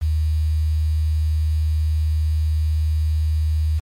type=tone with quantisation; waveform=sine; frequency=77.78 Hz; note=D#2; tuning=in tune; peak=-16 dBFS; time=0.01-3.8 s; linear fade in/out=20 ms; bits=7; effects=MP3 64 kbps